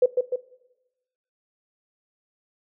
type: tone with echo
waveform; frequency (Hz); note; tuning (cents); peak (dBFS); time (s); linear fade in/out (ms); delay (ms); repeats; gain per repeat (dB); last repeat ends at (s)
sine; 500; B4; +21; -13; 0.02-0.06; 5; 150; 2; -4; 0.36
effects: noise-tail reverb RT60 1.0 s tail -19 dB re dry